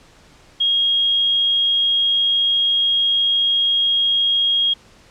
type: tone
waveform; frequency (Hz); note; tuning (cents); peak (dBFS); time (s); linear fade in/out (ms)
sine; 3267; G#7; -29; -14; 0.6-4.74; 10
effects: pink hiss -49 dBFS RMS until 5.1 s + low-pass 7000 Hz 12 dB/octave